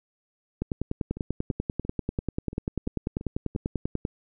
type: two click trains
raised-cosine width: 3 ms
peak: -24 / -14 dBFS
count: 8 / 36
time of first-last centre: 1.17-3.551 / 0.62-4.051 s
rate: 2.94 / 10.2 Hz
effects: none